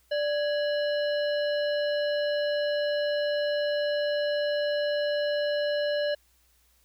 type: harmonic tone with a mistuned harmonic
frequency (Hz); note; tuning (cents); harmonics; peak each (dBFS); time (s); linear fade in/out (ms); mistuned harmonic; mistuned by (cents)
587.3; D5; 0; 1 / 3 / 5 / 7 / 9; -25 / -35 / -38 / -40 / -51; 0.11-6.15; 10; 3; -99
effects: added 60 Hz sine -66 dBFS peak until 6.84 s + white hiss -66 dBFS RMS until 6.84 s